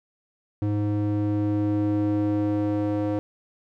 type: tone with band-pass filter sweep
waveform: square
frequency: 103.83 Hz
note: G#2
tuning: in tune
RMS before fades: -24 dBFS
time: 0.62-3.19 s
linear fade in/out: 0 ms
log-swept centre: 220 to 410 Hz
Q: 2.1
effects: none